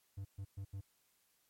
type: tone bursts at uneven times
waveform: triangle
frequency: 98 Hz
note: G2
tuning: in tune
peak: -39 dBFS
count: 4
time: 0.17-0.25 / 0.38-0.45 / 0.57-0.65 / 0.73-0.81 s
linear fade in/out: 10 ms
effects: white hiss -75 dBFS RMS until 1.49 s + MP3 64 kbps